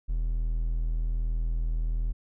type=tone; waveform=triangle; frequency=40.6 Hz; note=E1; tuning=26 cents flat; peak=-23 dBFS; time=0.08-2.13 s; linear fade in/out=20 ms; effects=none